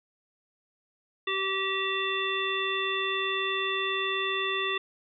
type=harmonic tone with a mistuned harmonic; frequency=386.1 Hz; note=G4; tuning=26 cents flat; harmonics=1 / 3 / 5 / 7 / 9; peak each=-33 / -33 / -33 / -33 / -33 dBFS; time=1.27-4.78 s; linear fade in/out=5 ms; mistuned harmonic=9; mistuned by=+23 cents; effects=none